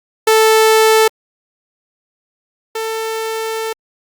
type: tone pair in turn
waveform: sawtooth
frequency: 440 / 445.1 Hz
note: A4 / A4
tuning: 0 / +20 cents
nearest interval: unison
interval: 20 cents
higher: second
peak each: -4 / -15 dBFS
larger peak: first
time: 0.27-1.08 / 2.75-3.73 s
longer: second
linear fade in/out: 5 ms
effects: Opus 48 kbps